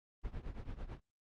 brown noise with tremolo, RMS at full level -40 dBFS, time 0.23-1 s, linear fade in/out 20 ms, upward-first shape triangle, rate 9 Hz, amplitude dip 90%, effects low-pass 4000 Hz 12 dB/octave + Opus 32 kbps

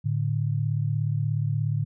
sine tone pair together, 110 / 146.83 Hz, A2 / D3, 0 / 0 cents, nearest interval perfect fourth, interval 500 cents, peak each -25 / -26 dBFS, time 0.04-1.85 s, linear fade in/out 20 ms, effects none

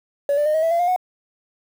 sine tone with pitch steps, 568 / 589.1 / 610.9 / 633.5 / 657 / 681.3 / 706.6 / 732.8 Hz, C#5 / D5 / D#5 / D#5 / E5 / F5 / F5 / F#5, +42 / +5 / -32 / +31 / -6 / -43 / +20 / -17 cents, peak -14 dBFS, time 0.29-0.962 s, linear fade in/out 2 ms, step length 84 ms, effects tanh soft clip ceiling -14 dBFS + 7-bit

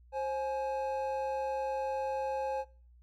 triangle tone pair together, 530.3 / 841 Hz, C5 / G#5, +23 / +22 cents, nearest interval minor sixth, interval 799 cents, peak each -32 / -33 dBFS, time 0.12-2.65 s, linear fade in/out 50 ms, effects noise-tail reverb RT60 0.4 s tail -21 dB re dry + added 60 Hz sine -56 dBFS peak until 3.02 s

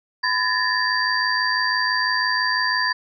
sine tone cluster, 1008 / 1712 / 1818 / 4689 Hz, B5 / A6 / A#6 / D8, +35 / -48 / -44 / -4 cents, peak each -24 dBFS, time 0.23-2.93 s, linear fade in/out 10 ms, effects none

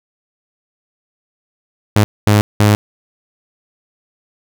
sawtooth tone bursts at uneven times, 104.5 Hz, G#2, 11 cents sharp, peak -4 dBFS, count 3, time 1.96-2.04 / 2.27-2.41 / 2.6-2.75 s, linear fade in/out 0 ms, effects none

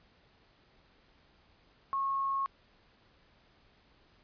sine tone, 1091 Hz, C#6, 28 cents flat, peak -29 dBFS, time 1.93-2.46 s, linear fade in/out 0 ms, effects pink hiss -65 dBFS RMS until 4.23 s + resampled to 11025 Hz

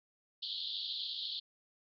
pink band-pass noise, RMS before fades -40 dBFS, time 0.42-1.4 s, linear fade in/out 10 ms, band 3200 to 4500 Hz, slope 96 dB/octave, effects none

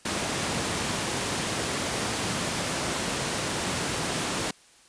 pink high-pass noise, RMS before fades -29 dBFS, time 0.05-4.51 s, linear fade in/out 5 ms, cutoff 110 Hz, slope 12 dB/octave, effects white hiss -56 dBFS RMS until 4.88 s + resampled to 22050 Hz

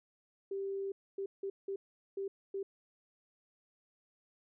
sine tone bursts at uneven times, 392 Hz, G4, in tune, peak -35 dBFS, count 6, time 0.51-0.92 / 1.18-1.26 / 1.43-1.5 / 1.68-1.76 / 2.17-2.28 / 2.54-2.63 s, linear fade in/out 5 ms, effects none

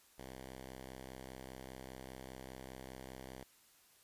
5% pulse tone, 65 Hz, C2, 11 cents flat, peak -37 dBFS, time 0.18-3.44 s, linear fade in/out 5 ms, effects white hiss -67 dBFS RMS until 4.03 s + resampled to 32000 Hz

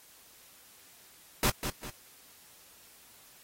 pink noise with echo, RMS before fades -26 dBFS, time 1.43-1.5 s, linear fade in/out 2 ms, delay 200 ms, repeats 2, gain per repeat -8 dB, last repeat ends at 1.9 s, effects white hiss -57 dBFS RMS until 3.43 s + AAC 48 kbps

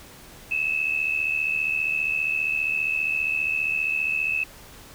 sine tone pair together, 2565 / 2640 Hz, E7 / E7, -48 / +2 cents, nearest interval unison, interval 50 cents, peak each -25 dBFS, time 0.51-4.44 s, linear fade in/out 5 ms, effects pink hiss -46 dBFS RMS until 4.94 s

